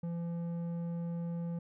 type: tone with low-pass filter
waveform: square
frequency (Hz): 170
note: F3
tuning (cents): -46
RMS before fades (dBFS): -37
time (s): 0.03-1.59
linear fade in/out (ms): 5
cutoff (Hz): 530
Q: 0.59
effects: none